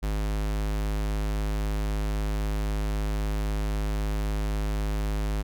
square tone, 51.9 Hz, G#1, in tune, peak -26 dBFS, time 0.02-5.43 s, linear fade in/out 20 ms, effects none

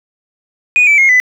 sine tone with pitch steps, 2470 / 2314 / 2148 / 2002 Hz, D#7 / D7 / C7 / B6, -13 / -26 / +45 / +23 cents, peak -4 dBFS, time 0.76-1.2 s, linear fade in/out 0 ms, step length 110 ms, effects tanh soft clip ceiling -3 dBFS + 7-bit

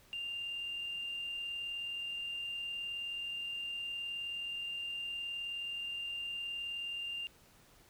sine tone with amplitude modulation, 2794 Hz, F7, in tune, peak -35 dBFS, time 0.13-7.27 s, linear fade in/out 0 ms, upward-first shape sine, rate 39.2 Hz, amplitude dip 30%, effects tanh soft clip ceiling -33 dBFS + pink hiss -63 dBFS RMS until 7.89 s

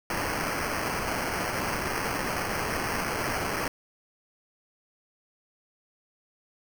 violet noise with sample-and-hold, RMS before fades -30 dBFS, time 0.1-3.68 s, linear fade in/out 2 ms, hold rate 3675 Hz, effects none

